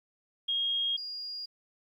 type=tone pair in turn; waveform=sine; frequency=3258 / 4841 Hz; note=G#7 / D#8; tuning=-34 / -48 cents; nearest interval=perfect fifth; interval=686 cents; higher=second; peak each=-27 / -36 dBFS; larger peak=first; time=0.48-0.97 / 0.97-1.46 s; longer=neither; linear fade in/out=10 ms; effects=11-bit